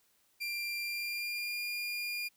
30% pulse tone with pitch glide, 2377 to 2416 Hz, D7 to D7, +20 to +48 cents, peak -32 dBFS, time 0.4-2.29 s, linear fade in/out 20 ms, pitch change +28 cents, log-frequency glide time 0.81-1.62 s, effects white hiss -71 dBFS RMS until 2.36 s

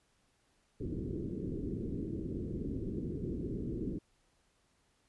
white low-pass noise, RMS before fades -38 dBFS, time 0.8-3.99 s, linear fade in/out 10 ms, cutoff 400 Hz, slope 48 dB/octave, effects pink hiss -73 dBFS RMS until 5.08 s + resampled to 24000 Hz

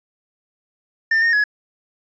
triangle tone with pitch steps, 1796 / 1841 / 1686 Hz, A6 / A#6 / G#6, +35 / -22 / +26 cents, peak -12 dBFS, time 1.11-1.44 s, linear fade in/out 5 ms, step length 110 ms, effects resampled to 16000 Hz + 8-bit

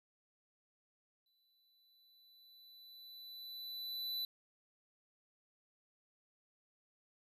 square tone with exponential growth, 3986 Hz, B7, 15 cents sharp, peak -37 dBFS, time 1.26-4.25 s, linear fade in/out 2 ms, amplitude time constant 650 ms, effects resampled to 32000 Hz

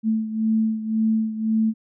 sine beating tone pair, 220 / 221.9 Hz, A3 / A3, 0 / +15 cents, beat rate 1.9 Hz, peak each -20 / -25 dBFS, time 0.03-1.74 s, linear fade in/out 50 ms, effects none

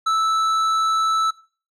sine tone with tanh clipping, 1314 Hz, E6, 6 cents flat, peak -18 dBFS, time 0.06-1.31 s, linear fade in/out 10 ms, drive 10 dB, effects noise-tail reverb RT60 0.4 s tail -20 dB re dry

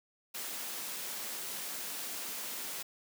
white high-pass noise, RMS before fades -40 dBFS, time 0.34-2.83 s, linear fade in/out 10 ms, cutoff 170 Hz, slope 24 dB/octave, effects none

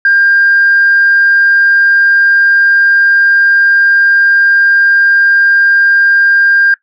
sine tone, 1600 Hz, G6, 35 cents sharp, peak -4 dBFS, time 0.05-6.74 s, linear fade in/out 2 ms, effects noise-tail reverb RT60 0.1 s tail -19 dB re dry + tanh soft clip ceiling 0 dBFS

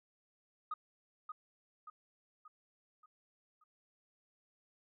sine tone with echo, 1244.5 Hz, D#6, in tune, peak -35 dBFS, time 0.71-0.74 s, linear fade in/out 5 ms, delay 580 ms, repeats 5, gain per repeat -6 dB, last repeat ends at 3.64 s, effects tanh soft clip ceiling -32 dBFS

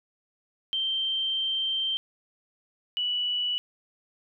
sine tone pair in turn, 3136 / 2952 Hz, G7 / F#7, 0 / -5 cents, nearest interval minor second, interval 105 cents, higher first, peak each -25 dBFS, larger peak neither, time 0.73-1.97 / 2.97-3.58 s, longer first, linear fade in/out 0 ms, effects none

